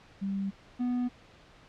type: tone pair in turn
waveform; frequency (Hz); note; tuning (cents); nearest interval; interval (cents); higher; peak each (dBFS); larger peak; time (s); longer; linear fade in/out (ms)
sine / triangle; 196 / 246.5; G3 / B3; 0 / -3; major third; 397; second; -29 / -25; second; 0.21-0.51 / 0.79-1.09; neither; 20
effects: pink hiss -56 dBFS RMS until 1.68 s + low-pass 4000 Hz 12 dB/octave